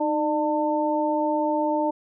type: tone cluster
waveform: sine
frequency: 308.7 / 599 / 896 Hz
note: D#4 / D5 / A5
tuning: -14 / +34 / +31 cents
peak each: -25 dBFS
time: 0-1.91 s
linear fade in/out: 10 ms
effects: none

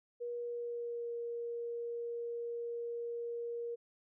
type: tone with pitch glide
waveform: sine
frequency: 479.4 to 470.9 Hz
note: A#4 to A#4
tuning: +48 to +18 cents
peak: -37 dBFS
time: 0.2-3.76 s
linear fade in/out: 20 ms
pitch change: -30 cents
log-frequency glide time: 0.3-1.12 s
effects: none

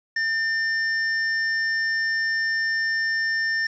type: tone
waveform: square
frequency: 1800 Hz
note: A6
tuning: 39 cents sharp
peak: -22 dBFS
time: 0.16-3.67 s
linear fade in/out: 5 ms
effects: resampled to 16000 Hz + 8-bit

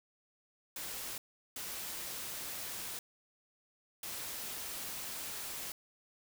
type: noise bursts at uneven times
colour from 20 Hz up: white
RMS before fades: -42 dBFS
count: 3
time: 0.76-1.18 / 1.56-2.99 / 4.03-5.72 s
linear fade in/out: 2 ms
effects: none

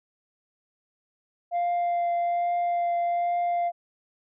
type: tone with vibrato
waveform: sine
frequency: 696 Hz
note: F5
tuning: 6 cents flat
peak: -20 dBFS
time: 1.51-3.72 s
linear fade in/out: 50 ms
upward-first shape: triangle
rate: 1.2 Hz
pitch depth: 11 cents each way
effects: tanh soft clip ceiling -22 dBFS

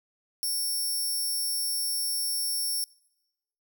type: tone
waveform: 10% pulse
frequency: 5460 Hz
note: F8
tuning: 40 cents flat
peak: -21 dBFS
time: 0.43-2.84 s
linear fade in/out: 0 ms
effects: noise-tail reverb RT60 0.9 s tail -23 dB re dry

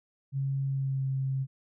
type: tone with pitch glide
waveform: sine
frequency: 136.5 to 133.92 Hz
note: C#3 to C3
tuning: -26 to +41 cents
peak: -27 dBFS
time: 0.32-1.47 s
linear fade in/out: 50 ms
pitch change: -33 cents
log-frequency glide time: 0.66-1.06 s
effects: none

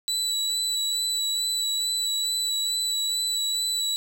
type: tone with vibrato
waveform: 30% pulse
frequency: 3951 Hz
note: B7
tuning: in tune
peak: -21 dBFS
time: 0.08-3.96 s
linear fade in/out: 0 ms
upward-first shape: sine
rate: 2.3 Hz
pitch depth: 16 cents each way
effects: none

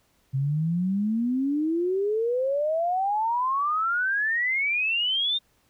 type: exponential sweep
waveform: sine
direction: up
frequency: 130.81 to 3678 Hz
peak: -22 dBFS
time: 0.33-5.39 s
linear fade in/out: 20 ms
effects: pink hiss -66 dBFS RMS until 5.69 s

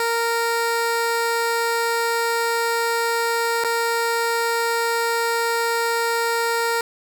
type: tone with dropouts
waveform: 15% pulse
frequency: 463.9 Hz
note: A#4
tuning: 8 cents flat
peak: -13 dBFS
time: 0-6.81 s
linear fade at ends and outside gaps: 1 ms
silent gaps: 3.639-3.646 s
effects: none

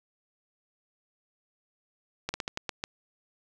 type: slowing click train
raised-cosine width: 0.2 ms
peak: -14 dBFS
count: 7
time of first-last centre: 2.29-2.839 s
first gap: 50 ms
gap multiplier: 1.24
effects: none

